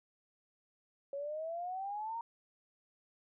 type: exponential sweep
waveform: sine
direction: up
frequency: 551 to 940 Hz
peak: -37 dBFS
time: 1.13-2.21 s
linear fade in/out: 2 ms
effects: none